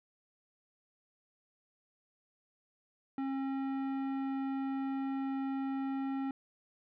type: tone with tanh clipping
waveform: sine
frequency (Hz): 270.1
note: C#4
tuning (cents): -45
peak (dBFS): -35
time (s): 3.18-6.31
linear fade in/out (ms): 2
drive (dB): 14
effects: none